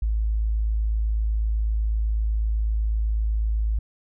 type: tone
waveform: sine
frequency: 54 Hz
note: A1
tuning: 32 cents flat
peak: -20 dBFS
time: 0.02-3.79 s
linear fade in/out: 5 ms
effects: none